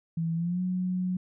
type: tone with pitch glide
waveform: sine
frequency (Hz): 164.81 to 182.87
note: E3 to F#3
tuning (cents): 0 to -20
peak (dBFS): -26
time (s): 0.17-1.17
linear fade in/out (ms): 5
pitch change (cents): +180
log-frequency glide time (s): 0.35-0.61
effects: none